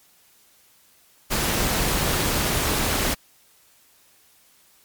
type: noise with amplitude modulation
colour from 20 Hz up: pink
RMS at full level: -20 dBFS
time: 1.3-3.15 s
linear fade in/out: 20 ms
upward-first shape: sine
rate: 221 Hz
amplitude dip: 55%
effects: white hiss -57 dBFS RMS until 4.84 s + MP3 96 kbps